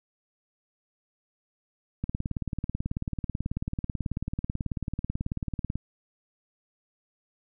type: click train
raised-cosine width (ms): 5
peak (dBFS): -17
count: 69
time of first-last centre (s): 2.04-5.756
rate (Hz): 18.3
effects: none